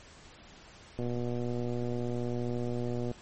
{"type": "click train", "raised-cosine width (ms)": 2, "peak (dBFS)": -22, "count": 258, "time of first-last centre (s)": [0.99, 3.114], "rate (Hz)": 121, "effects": ["pink hiss -53 dBFS RMS until 3.21 s", "MP3 32 kbps"]}